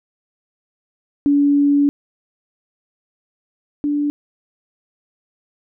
sine tone pair in turn, 285.8 / 291.6 Hz, D4 / D4, -47 / -12 cents, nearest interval unison, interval 35 cents, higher second, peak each -11 / -16 dBFS, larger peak first, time 1.26-1.89 / 3.84-4.1 s, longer first, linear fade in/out 0 ms, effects none

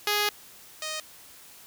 5% pulse tone pair in turn, 415.3 / 622.2 Hz, G#4 / D#5, 0 / 0 cents, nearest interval perfect fifth, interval 700 cents, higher second, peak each -12 / -20 dBFS, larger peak first, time 0.07-0.29 / 0.82-1 s, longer first, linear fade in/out 2 ms, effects white hiss -50 dBFS RMS until 1.66 s

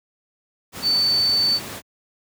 sine tone in noise, 4526 Hz, C#8, 35 cents sharp, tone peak -16 dBFS, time 0.82-1.6 s, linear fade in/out 50 ms, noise pink, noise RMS -33 dBFS, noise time 0.72-1.82 s, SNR +14 dB, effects high-pass 100 Hz 12 dB/octave

